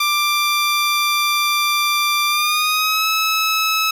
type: tone with pitch glide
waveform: 15% pulse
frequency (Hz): 1182 to 1296.4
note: D6 to E6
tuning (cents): +11 to -29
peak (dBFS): -9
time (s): 0-3.91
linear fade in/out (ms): 5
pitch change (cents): +160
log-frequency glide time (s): 2.27-3.07
effects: none